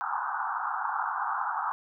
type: band-pass noise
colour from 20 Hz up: pink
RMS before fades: -31 dBFS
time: 0.01-1.72 s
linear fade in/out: 0 ms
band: 770 to 1500 Hz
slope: 96 dB/octave
effects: none